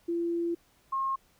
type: tone pair in turn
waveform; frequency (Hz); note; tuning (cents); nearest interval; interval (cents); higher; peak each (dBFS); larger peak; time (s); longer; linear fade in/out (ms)
sine; 340.3 / 1074.8; F4 / C6; -45 / +46; octave + minor sixth; 1991; second; -27; neither; 0.08-0.55 / 0.92-1.16; first; 10
effects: pink hiss -65 dBFS RMS until 1.39 s